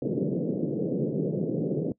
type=band-pass noise; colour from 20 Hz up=pink; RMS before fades=-28 dBFS; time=0.02-1.92 s; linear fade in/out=2 ms; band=140 to 520 Hz; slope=48 dB/octave; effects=noise-tail reverb RT60 0.1 s tail -21 dB re dry